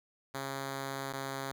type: tone pair in turn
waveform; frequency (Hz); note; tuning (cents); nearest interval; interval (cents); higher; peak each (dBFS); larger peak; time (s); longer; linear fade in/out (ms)
5% pulse; 136.4 / 135.9; C#3 / C#3; -28 / -34; unison; 6; first; -25; neither; 0.34-1.13 / 1.13-1.52; first; 10
effects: none